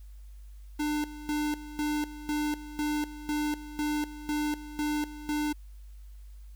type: tone with tremolo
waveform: square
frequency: 299 Hz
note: D4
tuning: 31 cents sharp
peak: -28 dBFS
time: 0.79-5.53 s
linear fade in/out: 10 ms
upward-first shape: square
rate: 2 Hz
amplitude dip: 80%
effects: added 50 Hz sine -44 dBFS peak until 6.55 s + white hiss -67 dBFS RMS until 6.55 s